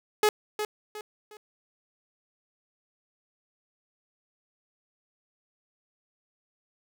sawtooth tone with echo, 423.3 Hz, G#4, 33 cents sharp, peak -15 dBFS, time 0.23-0.29 s, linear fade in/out 2 ms, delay 360 ms, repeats 3, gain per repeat -9 dB, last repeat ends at 1.37 s, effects none

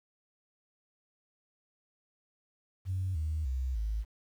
sine tone with pitch steps, 93.5 / 77.72 / 64.6 / 53.7 Hz, F#2 / D#2 / C2 / A1, +19 / -1 / -21 / -41 cents, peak -29 dBFS, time 2.85-4.05 s, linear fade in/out 50 ms, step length 300 ms, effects tanh soft clip ceiling -25 dBFS + 10-bit

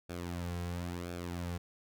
sawtooth tone with flanger, 87.31 Hz, F2, in tune, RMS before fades -39 dBFS, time 0.09-1.58 s, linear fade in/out 10 ms, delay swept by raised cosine 1 to 3.4 ms, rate 0.97 Hz, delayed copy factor -0.65, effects none

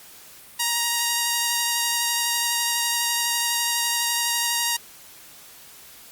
5% pulse tone with vibrato, 941 Hz, A#5, 16 cents sharp, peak -9 dBFS, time 0.59-4.77 s, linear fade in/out 10 ms, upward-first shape sine, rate 12 Hz, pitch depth 14 cents each way, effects white hiss -46 dBFS RMS until 6.11 s + Opus 48 kbps

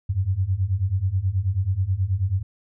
sine beating tone pair, 89.9 / 99.2 Hz, F#2 / G2, -49 / +21 cents, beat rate 9.3 Hz, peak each -24 / -22 dBFS, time 0.09-2.43 s, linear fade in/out 10 ms, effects none

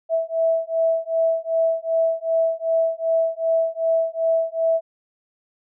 sine beating tone pair, 654 / 656.6 Hz, E5 / E5, -14 / -7 cents, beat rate 2.6 Hz, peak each -21 dBFS, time 0.09-4.81 s, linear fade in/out 50 ms, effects none

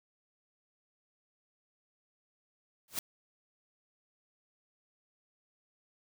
white noise with exponential growth, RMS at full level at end -30 dBFS, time 2.88-2.99 s, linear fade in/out 2 ms, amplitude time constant 23 ms, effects none

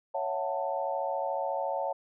sine chord, F# minor seventh, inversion second, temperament just, 555 / 666 / 740 / 888 Hz, C#5 / E5 / F#5 / A5, +2 / +18 / 0 / +16 cents, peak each -33 / -36 / -35 / -34 dBFS, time 0.14-1.93 s, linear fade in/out 10 ms, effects none

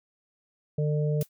harmonic tone, 150 Hz, D3, 37 cents sharp, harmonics 1 / 3 / 4, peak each -24 / -31 / -36 dBFS, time 0.78-1.23 s, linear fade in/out 5 ms
blue noise with exponential decay, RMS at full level -32 dBFS, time 1.21-1.29 s, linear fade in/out 2 ms, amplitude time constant 16 ms
effects none

